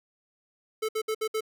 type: tone bursts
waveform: square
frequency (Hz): 436.5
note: A4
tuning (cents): -14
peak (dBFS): -27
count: 5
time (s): 0.82-1.408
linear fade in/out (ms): 10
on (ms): 68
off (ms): 62
effects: none